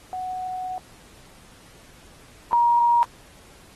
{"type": "tone pair in turn", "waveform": "sine", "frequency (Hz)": [740, 947.5], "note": ["F#5", "A#5"], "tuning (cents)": [0, 28], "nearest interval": "major third", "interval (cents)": 428, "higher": "second", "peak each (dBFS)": [-27, -15], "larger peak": "second", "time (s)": [[0.13, 0.78], [2.53, 3.03]], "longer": "first", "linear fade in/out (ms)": 0, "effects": ["pink hiss -51 dBFS RMS until 3.75 s", "AAC 32 kbps"]}